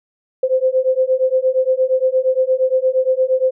sine beating tone pair, 514 / 522.6 Hz, C5 / C5, -31 / -2 cents, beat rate 8.6 Hz, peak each -16 dBFS, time 0.43-3.51 s, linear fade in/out 5 ms, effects none

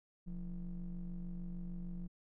triangle ring-modulated tone, 76.7 Hz, D#2, 24 cents flat, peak -35 dBFS, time 0.26-2.08 s, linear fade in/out 20 ms, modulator 100 Hz, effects none

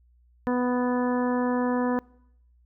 harmonic tone, 247.8 Hz, B3, 6 cents sharp, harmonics 1 / 2 / 3 / 4 / 5 / 6 / 7, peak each -24 / -28 / -35 / -32 / -40 / -42 / -39 dBFS, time 0.47-1.99 s, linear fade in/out 0 ms, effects noise-tail reverb RT60 0.8 s tail -25 dB re dry + added 60 Hz sine -57 dBFS peak until 2.65 s

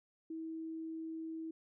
sine tone, 322.8 Hz, E4, 36 cents flat, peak -40 dBFS, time 0.3-1.51 s, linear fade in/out 5 ms, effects none

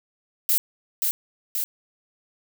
violet noise with echo, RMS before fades -20 dBFS, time 0.49-0.58 s, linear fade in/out 0 ms, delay 530 ms, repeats 2, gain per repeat -3 dB, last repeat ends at 1.64 s, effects none

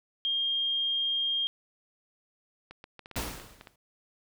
sine tone, 3218 Hz, G7, 45 cents sharp, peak -26 dBFS, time 0.25-1.47 s, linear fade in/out 0 ms
clicks, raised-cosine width 0.3 ms, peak -29 dBFS, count 9, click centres 2.71 / 2.841 / 2.993 / 3.059 / 3.113 / 3.157 / 3.399 / 3.611 / 3.672 s
pink noise with exponential decay, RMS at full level -30 dBFS, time 3.16-3.76 s, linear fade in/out 5 ms, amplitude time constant 130 ms
effects none

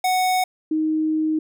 square / sine tone pair in turn, 740 / 312.6 Hz, F#5 / D#4, 0 / +8 cents, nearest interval octave + minor third, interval 1492 cents, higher first, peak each -18 dBFS, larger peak neither, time 0.04-0.44 / 0.71-1.39 s, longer second, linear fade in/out 5 ms, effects none

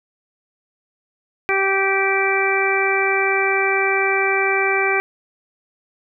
harmonic tone, 389.2 Hz, G4, 12 cents flat, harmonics 1 / 2 / 3 / 4 / 5 / 6, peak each -21 / -24 / -26 / -24 / -25 / -20 dBFS, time 1.49-5 s, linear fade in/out 0 ms, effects none

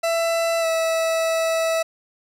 40% pulse tone with pitch glide, 666 to 652.7 Hz, E5 to E5, +18 to -17 cents, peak -18 dBFS, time 0.03-1.83 s, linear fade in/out 10 ms, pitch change -35 cents, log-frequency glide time 0.6-0.66 s, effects low-pass 12000 Hz 12 dB/octave + 8-bit

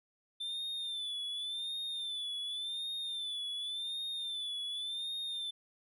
triangle tone with vibrato, 3542 Hz, A7, 11 cents sharp, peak -35 dBFS, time 0.4-5.51 s, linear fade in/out 10 ms, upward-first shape sine, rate 0.89 Hz, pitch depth 75 cents each way, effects none

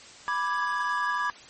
triangle chord, G# diminished, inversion first, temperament equal, 987.8 / 1174.7 / 1661.2 Hz, B5 / D6 / G#6, 0 / 0 / 0 cents, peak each -28 dBFS, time 0.28-1.3 s, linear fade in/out 0 ms, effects white hiss -48 dBFS RMS until 1.49 s + MP3 32 kbps

